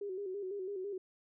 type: tone with vibrato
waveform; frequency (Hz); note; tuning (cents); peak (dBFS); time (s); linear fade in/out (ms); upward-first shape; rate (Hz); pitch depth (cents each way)
sine; 388.6; G4; -15; -37; 0.01-0.98; 5; square; 6; 73
effects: none